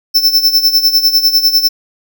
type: tone with tremolo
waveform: square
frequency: 5320 Hz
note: E8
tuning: 15 cents sharp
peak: -5 dBFS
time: 0.14-1.69 s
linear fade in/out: 20 ms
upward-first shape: sine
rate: 10 Hz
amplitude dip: 75%
effects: none